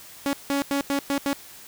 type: tone bursts at uneven times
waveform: sawtooth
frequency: 280 Hz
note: C#4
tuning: 18 cents sharp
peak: -18 dBFS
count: 6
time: 0.26-0.33 / 0.5-0.62 / 0.71-0.81 / 0.9-0.99 / 1.1-1.18 / 1.26-1.33 s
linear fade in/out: 0 ms
effects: white hiss -45 dBFS RMS until 1.67 s